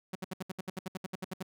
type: tone bursts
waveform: sawtooth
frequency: 186.6 Hz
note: F#3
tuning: 15 cents sharp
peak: -31 dBFS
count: 15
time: 0.13-1.428 s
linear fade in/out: 5 ms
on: 24 ms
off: 67 ms
effects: none